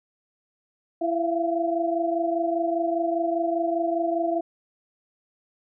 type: tone cluster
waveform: sine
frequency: 334.3 / 671 / 696 Hz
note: E4 / E5 / F5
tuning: +24 / +31 / -6 cents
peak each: -26 / -25 / -29 dBFS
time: 1.01-4.41 s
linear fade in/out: 10 ms
effects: none